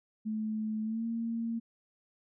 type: tone with pitch glide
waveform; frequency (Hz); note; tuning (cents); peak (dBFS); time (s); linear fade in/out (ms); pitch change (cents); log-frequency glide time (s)
sine; 216.8 to 229.7; A3 to A#3; -25 to -25; -31; 0.25-1.6; 20; +100; 0.83-1.05
effects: none